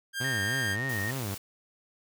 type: tone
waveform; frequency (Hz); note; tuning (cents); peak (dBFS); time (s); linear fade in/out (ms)
sawtooth; 1600; G6; +35; -27; 0.13-0.77; 50
type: tone with vibrato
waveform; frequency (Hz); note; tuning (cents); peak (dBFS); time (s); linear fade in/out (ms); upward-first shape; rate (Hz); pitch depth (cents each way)
sawtooth; 115.1; A#2; -22; -28; 0.2-1.35; 10; sine; 3.4; 290
type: tone with pitch glide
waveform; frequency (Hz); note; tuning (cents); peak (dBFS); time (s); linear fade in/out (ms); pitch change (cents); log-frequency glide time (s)
sine; 1835 to 1852; A#6 to A#6; -28 to -12; -31; 0.24-1.11; 5; +16; 0.6-0.92
type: noise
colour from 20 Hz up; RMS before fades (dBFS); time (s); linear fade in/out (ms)
white; -41; 0.89-1.38; 5
effects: none